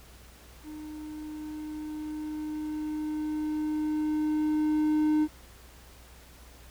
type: tone with level ramp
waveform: triangle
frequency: 305.7 Hz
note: D#4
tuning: 30 cents flat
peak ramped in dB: -37 to -19 dBFS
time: 0.63-5.28 s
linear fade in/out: 50 ms
effects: added 61 Hz sine -52 dBFS peak until 6.7 s + pink hiss -54 dBFS RMS until 6.7 s